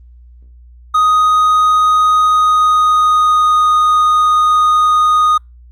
triangle tone with pitch glide, 1248 to 1237.9 Hz, D#6 to D#6, +5 to -9 cents, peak -6 dBFS, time 0.94-5.38 s, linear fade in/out 10 ms, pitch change -14 cents, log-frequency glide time 2.23-3.64 s, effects added 60 Hz sine -37 dBFS peak until 5.71 s + Opus 24 kbps

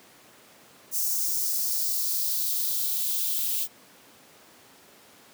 violet noise with high-pass filter sweep, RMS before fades -27 dBFS, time 0.91-3.68 s, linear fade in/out 50 ms, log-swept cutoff 6100 to 3000 Hz, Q 2.4, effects pink hiss -53 dBFS RMS until 5.33 s + high-pass 200 Hz 12 dB/octave

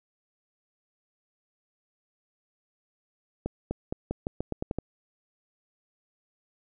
accelerating click train, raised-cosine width 2 ms, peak -16 dBFS, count 10, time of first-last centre 3.46-4.786 s, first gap 250 ms, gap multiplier 0.86, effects none

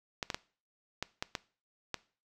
clicks, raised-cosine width 0.2 ms, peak -16 dBFS, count 7, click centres 0.228 / 0.302 / 0.345 / 1.026 / 1.225 / 1.352 / 1.943 s, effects noise-tail reverb RT60 0.4 s tail -20 dB re dry

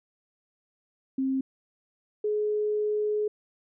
sine tone pair in turn, 265.8 / 421.9 Hz, C4 / G#4, +27 / +27 cents, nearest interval minor sixth, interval 800 cents, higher second, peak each -24 dBFS, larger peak neither, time 1.18-1.41 / 2.24-3.28 s, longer second, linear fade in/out 5 ms, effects none

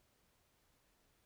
silence, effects pink hiss -75 dBFS RMS until 1.25 s

